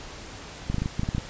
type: clicks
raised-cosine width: 5 ms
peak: -14 dBFS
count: 10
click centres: 0.7 / 0.744 / 0.783 / 0.82 / 0.859 / 0.995 / 1.033 / 1.089 / 1.149 / 1.182 s
effects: pink hiss -41 dBFS RMS until 1.29 s + resampled to 16000 Hz